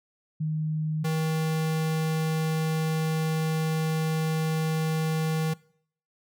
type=tone pair in turn; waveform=sine / square; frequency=155.56 / 158.65 Hz; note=D#3 / D#3; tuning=0 / +34 cents; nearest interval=unison; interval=34 cents; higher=second; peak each=-25 dBFS; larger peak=neither; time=0.4-1.04 / 1.04-5.54 s; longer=second; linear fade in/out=10 ms; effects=noise-tail reverb RT60 0.6 s tail -22 dB re dry